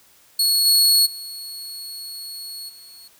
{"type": "tone with level steps", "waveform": "sawtooth", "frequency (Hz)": 4355, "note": "C#8", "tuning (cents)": -31, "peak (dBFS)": [-13, -10, -29, -39], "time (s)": [0.39, 3.08], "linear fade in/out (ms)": 5, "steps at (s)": [0.65, 1.05, 2.68], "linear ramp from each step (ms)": 20, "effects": ["white hiss -54 dBFS RMS until 3.19 s"]}